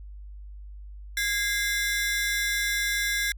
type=ring-modulated tone; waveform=sawtooth; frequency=1864.7 Hz; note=A#6; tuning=in tune; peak=-18 dBFS; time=1.17-3.32 s; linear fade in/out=2 ms; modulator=225 Hz; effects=added 50 Hz sine -39 dBFS peak until 3.37 s